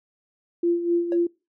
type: tone with tremolo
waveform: sine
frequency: 343.9 Hz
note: F4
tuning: 27 cents flat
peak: -17 dBFS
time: 0.63-1.27 s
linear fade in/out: 5 ms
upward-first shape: sine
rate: 4 Hz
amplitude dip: 65%
type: tone with exponential decay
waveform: triangle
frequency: 554.4 Hz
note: C#5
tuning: in tune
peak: -23 dBFS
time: 1.12-1.22 s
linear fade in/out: 1 ms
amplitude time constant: 21 ms
effects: noise-tail reverb RT60 0.3 s tail -24 dB re dry